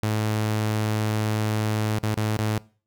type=tone with dropouts; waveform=sawtooth; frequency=107.8 Hz; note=A2; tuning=35 cents flat; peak=-18 dBFS; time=0.03-2.58 s; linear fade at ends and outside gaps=0 ms; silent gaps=1.986-2.032 / 2.142-2.174 / 2.37-2.39 s; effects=noise-tail reverb RT60 0.4 s tail -22 dB re dry